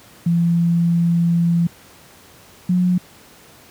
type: tone pair in turn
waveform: sine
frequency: 170 / 180.11 Hz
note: F3 / F#3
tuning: -46 / -46 cents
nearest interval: minor second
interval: 100 cents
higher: second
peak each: -13 dBFS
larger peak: neither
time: 0.26-1.67 / 2.69-2.98 s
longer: first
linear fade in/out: 5 ms
effects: pink hiss -46 dBFS RMS until 3.7 s + high-pass 80 Hz 12 dB/octave